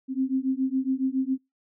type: beating tone pair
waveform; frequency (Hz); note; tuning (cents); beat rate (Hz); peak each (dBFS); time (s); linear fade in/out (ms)
sine; 260 / 267.2; C4 / C4; -11 / +36; 7.2; -26; 0.08-1.38; 50
effects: noise-tail reverb RT60 0.2 s tail -23 dB re dry